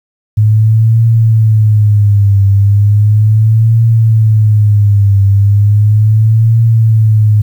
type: tone with vibrato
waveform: sine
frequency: 106.2 Hz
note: G#2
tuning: 39 cents sharp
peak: -4 dBFS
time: 0.37-7.42 s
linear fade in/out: 10 ms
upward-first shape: triangle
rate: 0.36 Hz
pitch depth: 130 cents each way
effects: 7-bit